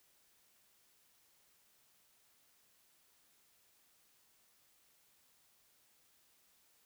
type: silence
effects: white hiss -71 dBFS RMS until 6.85 s